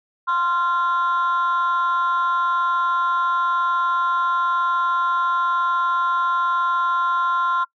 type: tone pair together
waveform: sine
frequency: 1046.5 / 1378.5 Hz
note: C6 / F6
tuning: 0 / -23 cents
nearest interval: perfect fourth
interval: 477 cents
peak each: -18 / -19 dBFS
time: 0.27-7.65 s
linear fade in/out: 20 ms
effects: noise-tail reverb RT60 0.1 s tail -23 dB re dry + tanh soft clip ceiling -14 dBFS